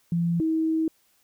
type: tone pair in turn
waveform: sine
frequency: 170 / 320.2 Hz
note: F3 / D#4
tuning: -46 / +50 cents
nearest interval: major seventh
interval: 1096 cents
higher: second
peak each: -21 dBFS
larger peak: neither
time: 0.12-0.4 / 0.4-0.88 s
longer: second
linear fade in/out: 2 ms
effects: white hiss -65 dBFS RMS until 1.23 s